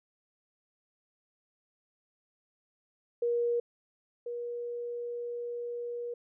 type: tone pair in turn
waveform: sine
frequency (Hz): 475 / 478.3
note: A#4 / A#4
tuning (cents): +33 / +44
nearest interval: unison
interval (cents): 11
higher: second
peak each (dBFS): -26 / -34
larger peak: first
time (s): 3.22-3.6 / 4.26-6.14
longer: second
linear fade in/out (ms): 5
effects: none